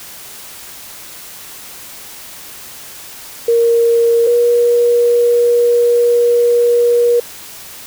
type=tone pair in turn; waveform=sine; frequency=466.2 / 477.6 Hz; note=A#4 / A#4; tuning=0 / +42 cents; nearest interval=unison; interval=42 cents; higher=second; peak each=-8 dBFS; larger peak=neither; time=3.48-4.27 / 4.27-7.2 s; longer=second; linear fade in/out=5 ms; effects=white hiss -33 dBFS RMS until 7.86 s